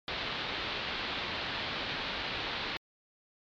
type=low-pass noise; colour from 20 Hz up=white; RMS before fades=-36 dBFS; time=0.08-2.77 s; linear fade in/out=0 ms; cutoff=4200 Hz; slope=48 dB/octave; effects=MP3 96 kbps